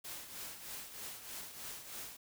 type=noise with tremolo; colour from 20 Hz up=white; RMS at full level=-44 dBFS; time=0.04-2.17 s; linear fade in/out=10 ms; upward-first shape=triangle; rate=3.2 Hz; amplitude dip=65%; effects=none